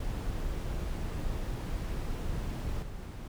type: noise with level steps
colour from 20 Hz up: brown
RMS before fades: -34 / -40 dBFS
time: 0-3.28 s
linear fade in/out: 5 ms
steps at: 2.82 s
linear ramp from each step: 10 ms
effects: none